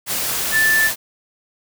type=tone in noise; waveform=sine; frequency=1760 Hz; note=A6; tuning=in tune; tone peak=-13 dBFS; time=0.51-0.91 s; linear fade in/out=50 ms; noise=white; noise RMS=-22 dBFS; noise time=0.06-0.96 s; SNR=+6 dB; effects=none